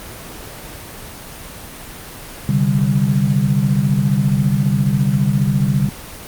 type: chord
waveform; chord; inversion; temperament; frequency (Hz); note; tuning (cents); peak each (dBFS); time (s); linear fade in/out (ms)
sine; C suspended second; none; equal with one note detuned; 132.18 / 146.83 / 196; C3 / D3 / G3; +18 / 0 / 0; -17; 2.49-5.89; 2
effects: pink hiss -33 dBFS RMS until 6.27 s + Opus 24 kbps